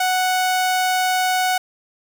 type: tone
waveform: sawtooth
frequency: 740 Hz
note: F#5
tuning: in tune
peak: -13 dBFS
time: 0-1.58 s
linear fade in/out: 5 ms
effects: none